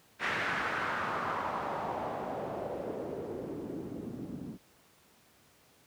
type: noise with low-pass filter sweep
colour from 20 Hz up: white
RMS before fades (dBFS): -36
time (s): 0.19-4.58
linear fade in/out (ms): 50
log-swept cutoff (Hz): 2000 to 220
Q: 2.3
effects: pink hiss -63 dBFS RMS until 5.86 s + high-pass 100 Hz 12 dB/octave